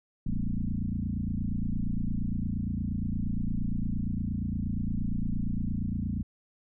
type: tone with frequency modulation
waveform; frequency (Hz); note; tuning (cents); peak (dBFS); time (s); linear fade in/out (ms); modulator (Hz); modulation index
sine; 100.4; G2; +42; -27; 0.26-6.23; 5; 28.6; 4.9
effects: none